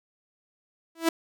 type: tone with exponential growth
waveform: sawtooth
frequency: 329.2 Hz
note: E4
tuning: 2 cents flat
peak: -13 dBFS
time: 0.95-1.09 s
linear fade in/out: 5 ms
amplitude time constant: 29 ms
effects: none